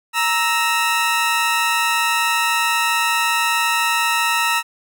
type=tone pair together; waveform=20% pulse; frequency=932.3 / 1310 Hz; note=A#5 / E6; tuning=0 / -11 cents; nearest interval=tritone; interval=589 cents; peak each=-14 dBFS; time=0.13-4.63 s; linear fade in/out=50 ms; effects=none